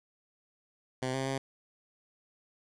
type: tone with pitch steps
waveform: 10% pulse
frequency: 129.1 / 133.4 / 134.6 Hz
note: C3 / C3 / C3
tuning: -23 / +34 / +49 cents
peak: -23 dBFS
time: 1.02-1.38 s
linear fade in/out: 5 ms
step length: 120 ms
effects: resampled to 22050 Hz + 10-bit